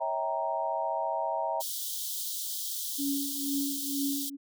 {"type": "chord", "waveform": "sine", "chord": "C# diminished seventh", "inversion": "none", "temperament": "equal with one note detuned", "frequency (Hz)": [554.4, 649.1, 784, 932.3], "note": ["C#5", "E5", "G5", "Bb5"], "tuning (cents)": [0, -27, 0, 0], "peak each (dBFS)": [-38, -32, -35, -32], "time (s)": [0, 1.62], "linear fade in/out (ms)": 20}
{"type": "high-pass noise", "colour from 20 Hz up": "white", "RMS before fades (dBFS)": -35, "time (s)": [1.6, 4.3], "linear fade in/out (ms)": 10, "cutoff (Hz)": 3100, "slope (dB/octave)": 96}
{"type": "tone with tremolo", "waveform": "sine", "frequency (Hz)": 280.1, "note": "C#4", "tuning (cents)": 18, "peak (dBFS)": -27, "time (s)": [2.98, 4.37], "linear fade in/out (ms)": 20, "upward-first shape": "triangle", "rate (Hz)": 2.1, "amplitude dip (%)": 85}
{"effects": []}